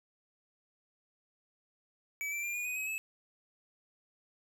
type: tone with pitch steps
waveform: square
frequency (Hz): 2293 / 2341 / 2390 / 2441 / 2492 / 2544 / 2598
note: D7 / D7 / D7 / D#7 / D#7 / D#7 / E7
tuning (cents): -42 / -6 / +30 / -34 / +2 / +38 / -26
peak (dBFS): -35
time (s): 2.21-2.98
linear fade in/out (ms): 0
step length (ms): 110
effects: none